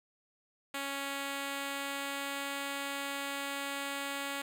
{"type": "tone with pitch glide", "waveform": "5% pulse", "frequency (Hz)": [277.7, 279.3], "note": ["C#4", "C#4"], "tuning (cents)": [3, 13], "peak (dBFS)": -24, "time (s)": [0.74, 4.42], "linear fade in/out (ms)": 5, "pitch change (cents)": 10, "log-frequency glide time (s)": [0.97, 2.57], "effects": []}